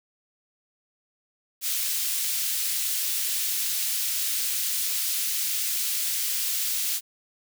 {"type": "high-pass noise", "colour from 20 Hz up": "white", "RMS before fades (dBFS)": -27, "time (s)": [1.61, 7.01], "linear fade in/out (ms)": 50, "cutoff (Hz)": 2800, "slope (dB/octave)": 12, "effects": []}